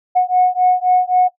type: beating tone pair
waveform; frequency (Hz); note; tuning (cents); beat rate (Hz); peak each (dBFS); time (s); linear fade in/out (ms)
sine; 729 / 732.8; F#5 / F#5; -26 / -17; 3.8; -13; 0.15-1.29; 20
effects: noise-tail reverb RT60 0.1 s tail -17 dB re dry + tanh soft clip ceiling -4 dBFS